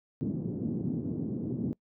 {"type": "band-pass noise", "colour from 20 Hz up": "white", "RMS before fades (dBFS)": -33, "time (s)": [0.21, 1.73], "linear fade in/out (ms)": 0, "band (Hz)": [120, 280], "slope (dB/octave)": 24, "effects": ["noise-tail reverb RT60 0.1 s tail -24 dB re dry"]}